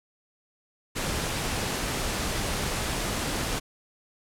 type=noise; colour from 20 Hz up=pink; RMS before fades=-29 dBFS; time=0.95-3.6 s; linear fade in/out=20 ms; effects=low-pass 11000 Hz 12 dB/octave